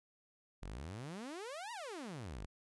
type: exponential two-way sweep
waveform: sawtooth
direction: up then down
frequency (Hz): 40.33 to 987.8 to 40.33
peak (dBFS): -40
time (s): 0.62-2.46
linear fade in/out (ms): 10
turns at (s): 1.72
effects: resampled to 24000 Hz